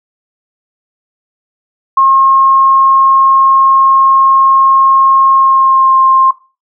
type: tone with pitch glide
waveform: sine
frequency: 1075 to 1059 Hz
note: C6 to C6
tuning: +47 to +21 cents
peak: -4 dBFS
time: 1.97-6.31 s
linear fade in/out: 5 ms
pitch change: -26 cents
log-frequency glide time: 5.35-5.96 s
effects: noise-tail reverb RT60 0.3 s tail -17 dB re dry